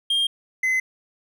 triangle tone pair in turn, 3212 / 2043 Hz, G7 / C7, +41 / -42 cents, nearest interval minor sixth, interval 783 cents, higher first, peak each -17 / -17 dBFS, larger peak neither, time 0.1-0.27 / 0.63-0.8 s, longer neither, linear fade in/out 5 ms, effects none

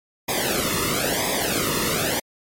pink noise with flanger, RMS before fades -23 dBFS, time 0.28-2.2 s, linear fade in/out 10 ms, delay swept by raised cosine 0.69 to 1.3 ms, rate 1 Hz, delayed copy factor -1, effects MP3 64 kbps

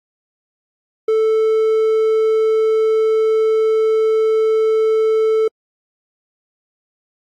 triangle tone, 440 Hz, A4, in tune, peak -10 dBFS, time 1.08-5.48 s, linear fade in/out 5 ms, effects AAC 64 kbps

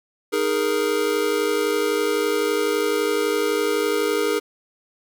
square chord, D# suspended fourth, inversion none, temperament just, 311.1 / 414.8 / 466.7 Hz, D#4 / G#4 / A#4, 0 / -2 / +2 cents, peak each -28 / -23 / -24 dBFS, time 0.32-4.4 s, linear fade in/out 20 ms, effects none

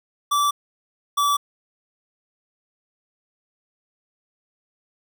square tone pair in turn, 1161 / 1153.6 Hz, D6 / D6, -20 / -31 cents, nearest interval unison, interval 11 cents, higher first, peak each -18 dBFS, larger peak neither, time 0.31-0.51 / 1.17-1.37 s, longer neither, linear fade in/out 10 ms, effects none

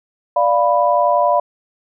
sine chord, B diminished, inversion first, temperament equal, 587.3 / 698.5 / 987.8 Hz, D5 / F5 / B5, 0 / 0 / 0 cents, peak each -16 dBFS, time 0.36-1.4 s, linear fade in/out 5 ms, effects none

